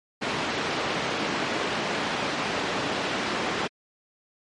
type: band-pass noise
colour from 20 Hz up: pink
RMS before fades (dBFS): -28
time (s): 0.21-3.68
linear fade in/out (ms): 20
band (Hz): 230 to 3700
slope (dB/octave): 12
effects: low-pass 8000 Hz 12 dB/octave + MP3 48 kbps